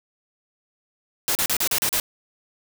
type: noise bursts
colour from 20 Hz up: white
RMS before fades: -22 dBFS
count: 7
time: 1.28-1.999 s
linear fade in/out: 0 ms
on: 71 ms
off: 37 ms
effects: none